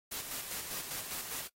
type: noise with tremolo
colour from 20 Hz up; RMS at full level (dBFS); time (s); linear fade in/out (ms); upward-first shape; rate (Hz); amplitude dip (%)
white; -39; 0.11-1.48; 10; square; 5; 40
effects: noise-tail reverb RT60 0.1 s tail -20 dB re dry + AAC 48 kbps